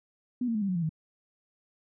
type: tone with pitch steps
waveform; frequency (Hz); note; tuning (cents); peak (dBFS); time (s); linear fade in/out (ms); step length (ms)
sine; 247.5 / 229.6 / 213 / 197.58 / 183.29 / 170.03 / 157.73; B3 / A#3 / G#3 / G3 / F#3 / F3 / D#3; +4 / -26 / +44 / +14 / -16 / -46 / +24; -26; 0.41-0.893; 5; 69
effects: none